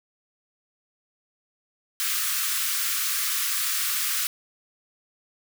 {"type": "high-pass noise", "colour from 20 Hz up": "white", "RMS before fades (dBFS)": -26, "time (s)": [2, 4.27], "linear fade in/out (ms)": 0, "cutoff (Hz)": 1100, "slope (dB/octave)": 96, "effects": []}